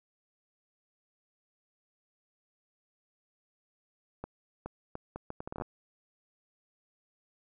accelerating click train, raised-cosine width 1 ms, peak -24 dBFS, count 13, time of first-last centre 4.24-5.621 s, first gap 420 ms, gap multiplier 0.7, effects none

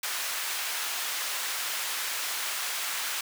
pink high-pass noise, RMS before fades -32 dBFS, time 0.03-3.21 s, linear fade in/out 5 ms, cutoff 1300 Hz, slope 12 dB/octave, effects none

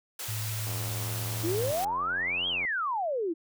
white high-pass noise, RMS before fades -37 dBFS, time 0.19-1.85 s, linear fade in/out 5 ms, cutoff 340 Hz, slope 12 dB/octave
sine tone with pitch glide, 109 to 110.97 Hz, A2 to A2, -16 to +15 cents, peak -32 dBFS, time 0.28-1.72 s, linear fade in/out 10 ms, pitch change +31 cents, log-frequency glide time 0.85-1.36 s
click train, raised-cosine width 1 ms, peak -29 dBFS, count 179, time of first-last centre 0.67-2.65 s, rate 89.9 Hz
sine exponential two-way sweep, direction up then down, 311.1 to 3322 to 311.1 Hz, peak -27 dBFS, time 1.43-3.34 s, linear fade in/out 20 ms, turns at 2.48 s
effects none

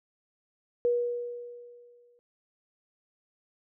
sine tone with exponential decay, 481.7 Hz, B4, 43 cents flat, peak -21 dBFS, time 0.85-2.19 s, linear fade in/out 0 ms, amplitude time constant 290 ms, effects none

